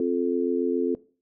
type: chord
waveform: sine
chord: F major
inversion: second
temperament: just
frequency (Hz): 261.9 / 349.2 / 436.5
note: C4 / F4 / A4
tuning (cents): +2 / 0 / -14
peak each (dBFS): -26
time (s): 0-0.95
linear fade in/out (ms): 2
effects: noise-tail reverb RT60 0.4 s tail -20 dB re dry